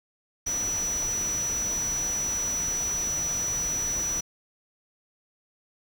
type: tone in noise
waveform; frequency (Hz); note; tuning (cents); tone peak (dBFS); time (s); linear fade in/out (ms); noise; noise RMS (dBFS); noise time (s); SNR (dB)
sine; 5900; F#8; -6; -26; 0.46-4.21; 10; pink; -37; 0.46-4.21; +8
effects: none